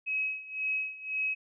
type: tone with tremolo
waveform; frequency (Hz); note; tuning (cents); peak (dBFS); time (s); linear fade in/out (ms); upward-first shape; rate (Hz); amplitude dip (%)
sine; 2554; D#7; +45; -27; 0.06-1.35; 20; sine; 1.9; 85
effects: none